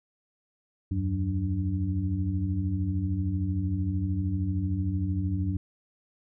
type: tone cluster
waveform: sine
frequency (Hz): 80.1 / 93.2 / 185.2 / 290.9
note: E2 / F#2 / F#3 / D4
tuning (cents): -49 / +13 / +2 / -16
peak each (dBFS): -35 / -27 / -33 / -34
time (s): 0.91-5.57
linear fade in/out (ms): 5
effects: none